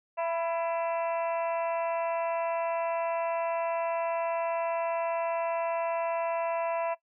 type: harmonic tone with a mistuned harmonic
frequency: 335 Hz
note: E4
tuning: 28 cents sharp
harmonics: 2 / 3 / 4 / 5 / 6 / 7 / 8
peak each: -29 / -34 / -45 / -47 / -47 / -48 / -44 dBFS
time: 0.17-6.95 s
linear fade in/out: 20 ms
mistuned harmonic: 3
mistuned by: -26 cents
effects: noise-tail reverb RT60 0.1 s tail -18 dB re dry